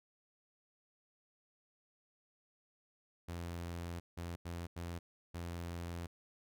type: tone bursts at uneven times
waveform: sawtooth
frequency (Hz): 85.8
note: F2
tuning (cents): -30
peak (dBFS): -37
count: 5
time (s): 3.28-4 / 4.17-4.36 / 4.45-4.67 / 4.76-4.99 / 5.34-6.07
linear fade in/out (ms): 10
effects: none